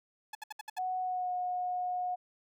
sawtooth tone bursts, 856 Hz, A5, 48 cents flat, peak -35 dBFS, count 6, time 0.33-0.786 s, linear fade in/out 5 ms, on 21 ms, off 66 ms
sine tone with pitch glide, 740 to 724.4 Hz, F#5 to F#5, 0 to -37 cents, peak -31 dBFS, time 0.77-2.16 s, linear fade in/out 20 ms, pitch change -37 cents, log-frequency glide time 1-1.32 s
effects none

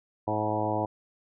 harmonic tone with a mistuned harmonic, 107.2 Hz, A2, 45 cents flat, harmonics 1 / 2 / 3 / 4 / 5 / 6 / 7 / 8 / 9, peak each -34 / -38 / -33 / -37 / -34 / -34 / -33 / -34 / -35 dBFS, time 0.27-0.86 s, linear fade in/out 10 ms, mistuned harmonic 7, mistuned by -20 cents, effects none

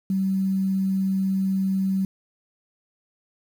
sine tone with quantisation, 191.7 Hz, G3, 38 cents flat, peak -20 dBFS, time 0.1-2.05 s, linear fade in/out 2 ms, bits 8, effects none

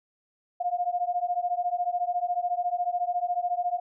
sine beating tone pair, 703 / 717 Hz, F5 / F5, +11 / +45 cents, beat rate 14 Hz, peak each -28 / -28 dBFS, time 0.6-3.8 s, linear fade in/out 10 ms, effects none

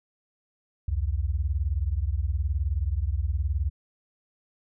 sine beating tone pair, 64.6 / 83.6 Hz, C2 / E2, -21 / +25 cents, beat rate 19 Hz, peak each -26 / -27 dBFS, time 0.88-3.7 s, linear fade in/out 5 ms, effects none

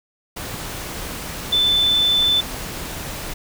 sine tone in noise, 3520 Hz, A7, in tune, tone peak -14 dBFS, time 1.52-2.41 s, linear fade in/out 10 ms, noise pink, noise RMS -30 dBFS, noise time 0.36-3.34 s, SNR +13 dB, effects none

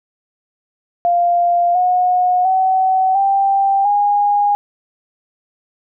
sine tone with pitch steps, 697 / 725.8 / 755.7 / 786.9 / 819.4 Hz, F5 / F#5 / F#5 / G5 / G#5, -4 / -34 / +36 / +6 / -24 cents, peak -11 dBFS, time 1.05-4.55 s, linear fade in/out 0 ms, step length 700 ms, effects none

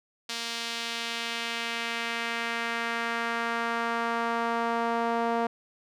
sawtooth tone with band-pass filter sweep, 232.3 Hz, A#3, 6 cents flat, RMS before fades -30 dBFS, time 0.29-5.47 s, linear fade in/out 5 ms, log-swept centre 4300 to 760 Hz, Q 1.3, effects none

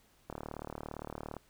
click train, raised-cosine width 1 ms, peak -26 dBFS, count 41, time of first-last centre 0.3-1.367 s, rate 37.5 Hz, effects pink hiss -67 dBFS RMS until 1.49 s

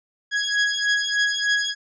sawtooth beating tone pair, 1661.2 / 1664.5 Hz, G#6 / G#6, 0 / +3 cents, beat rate 3.3 Hz, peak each -19 dBFS, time 0.31-1.75 s, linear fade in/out 50 ms, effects resampled to 16000 Hz

